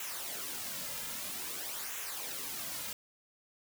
white noise with flanger, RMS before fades -40 dBFS, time 0-2.93 s, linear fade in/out 2 ms, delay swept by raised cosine 0.21 to 2.71 ms, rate 0.51 Hz, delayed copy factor -0.6, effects none

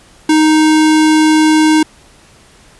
square tone, 311.1 Hz, D#4, in tune, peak -7 dBFS, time 0.29-1.83 s, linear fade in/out 5 ms, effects pink hiss -44 dBFS RMS until 2.79 s + resampled to 24000 Hz

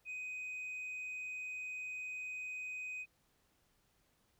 sine tone, 2505 Hz, D#7, 11 cents sharp, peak -38 dBFS, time 0.05-3.06 s, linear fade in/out 50 ms, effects tanh soft clip ceiling -40 dBFS + pink hiss -75 dBFS RMS until 4.39 s

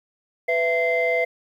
sine tone cluster, 499.4 / 666 / 2077 Hz, B4 / E5 / C7, +19 / +18 / -13 cents, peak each -22 dBFS, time 0.48-1.25 s, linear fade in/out 10 ms, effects tanh soft clip ceiling -12 dBFS + 9-bit

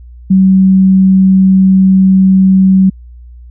sine tone, 190 Hz, F#3, 46 cents sharp, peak -3 dBFS, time 0.3-2.9 s, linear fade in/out 10 ms, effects added 60 Hz sine -30 dBFS peak until 3.5 s

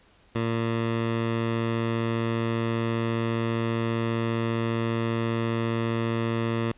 15% pulse tone, 114.9 Hz, A#2, 25 cents flat, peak -18 dBFS, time 0.35-6.72 s, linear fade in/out 5 ms, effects pink hiss -59 dBFS RMS until 6.77 s + resampled to 8000 Hz

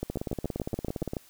two click trains, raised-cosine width 2 ms, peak -17 / -18 dBFS, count 9 / 19, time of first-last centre 0.03-1.168 / 0.1-1.134 s, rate 7.03 / 17.4 Hz, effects white hiss -57 dBFS RMS until 1.29 s

